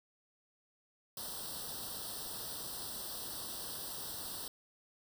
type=noise with comb filter; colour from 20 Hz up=white; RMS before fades=-43 dBFS; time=1.17-4.48 s; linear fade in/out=2 ms; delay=0.22 ms; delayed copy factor=+1; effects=none